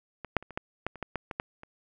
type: clicks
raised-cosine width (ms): 0.5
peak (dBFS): -23 / -8 / -30 / -29 / -16 / -15 / -29 / -18 / -16 / -20 / -14 / -30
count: 12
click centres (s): 0.247 / 0.367 / 0.426 / 0.507 / 0.575 / 0.866 / 0.957 / 1.027 / 1.157 / 1.312 / 1.399 / 1.634
effects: none